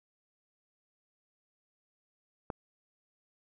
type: click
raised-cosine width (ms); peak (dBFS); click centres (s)
1; -21; 2.502
effects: none